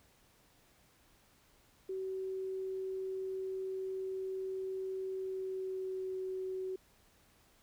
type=tone with pitch glide; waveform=sine; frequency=379.6 to 375.5 Hz; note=F#4 to F#4; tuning=+44 to +26 cents; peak=-36 dBFS; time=1.89-6.76 s; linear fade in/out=5 ms; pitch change=-18 cents; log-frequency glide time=5.09-6.18 s; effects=pink hiss -67 dBFS RMS until 7.62 s